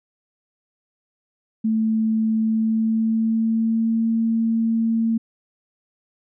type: tone with pitch glide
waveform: sine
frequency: 220.8 to 226.5 Hz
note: A3 to A#3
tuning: +6 to -50 cents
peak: -17 dBFS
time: 1.64-5.18 s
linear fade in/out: 10 ms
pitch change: +44 cents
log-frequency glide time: 2.37-4.06 s
effects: none